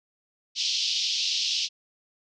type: band-pass noise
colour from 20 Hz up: white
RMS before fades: -27 dBFS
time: 0.55-1.69 s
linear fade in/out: 50 ms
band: 2800 to 5600 Hz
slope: 48 dB/octave
effects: none